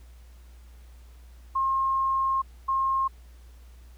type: tone bursts at uneven times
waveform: sine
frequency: 1070 Hz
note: C6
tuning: 38 cents sharp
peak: -22 dBFS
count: 2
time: 1.55-2.42 / 2.68-3.08 s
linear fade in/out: 10 ms
effects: added 60 Hz sine -46 dBFS peak until 3.97 s + pink hiss -61 dBFS RMS until 3.97 s